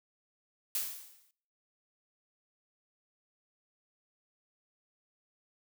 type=noise with exponential decay; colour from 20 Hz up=blue; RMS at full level=-31 dBFS; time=0.75-1.31 s; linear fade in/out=1 ms; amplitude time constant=120 ms; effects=noise-tail reverb RT60 0.7 s tail -25 dB re dry